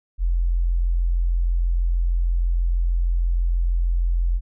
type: tone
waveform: sine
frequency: 43.15 Hz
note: F1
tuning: 20 cents flat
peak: -17 dBFS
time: 0.18-4.41 s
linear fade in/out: 50 ms
effects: none